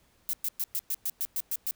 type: noise bursts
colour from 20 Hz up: violet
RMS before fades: -30 dBFS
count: 10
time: 0.29-1.71 s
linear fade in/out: 0 ms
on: 43 ms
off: 110 ms
effects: pink hiss -66 dBFS RMS until 1.75 s